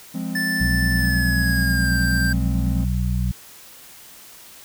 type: chord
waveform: triangle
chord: F minor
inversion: none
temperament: equal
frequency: 174.61 / 207.7 / 261.6 Hz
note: F3 / Ab3 / C4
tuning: 0 / 0 / 0 cents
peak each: -27 dBFS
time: 0.14-2.85 s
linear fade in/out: 10 ms
type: tone with pitch glide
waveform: square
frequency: 1760 to 1577.1 Hz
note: A6 to G6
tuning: 0 to +10 cents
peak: -22 dBFS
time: 0.35-2.33 s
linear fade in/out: 5 ms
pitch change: -190 cents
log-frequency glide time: 0.95-1.95 s
type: harmonic tone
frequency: 61.3 Hz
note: B1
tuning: 12 cents flat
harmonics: 1 / 2 / 3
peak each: -21 / -24 / -26 dBFS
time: 0.6-3.32 s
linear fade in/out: 10 ms
effects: white hiss -44 dBFS RMS until 4.64 s